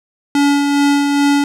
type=tone with tremolo; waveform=square; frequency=284.8 Hz; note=C#4; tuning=47 cents sharp; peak=-10 dBFS; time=0.35-1.44 s; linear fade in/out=2 ms; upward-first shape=sine; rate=2.4 Hz; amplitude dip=35%; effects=low-pass 9000 Hz 12 dB/octave + 8-bit